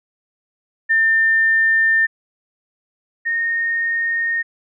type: tone pair in turn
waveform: sine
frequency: 1800 / 1844.2 Hz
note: A6 / A#6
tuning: +39 / -19 cents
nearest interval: unison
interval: 42 cents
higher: second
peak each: -12 / -17 dBFS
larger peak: first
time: 0.89-2.07 / 3.25-4.43 s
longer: neither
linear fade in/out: 20 ms
effects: none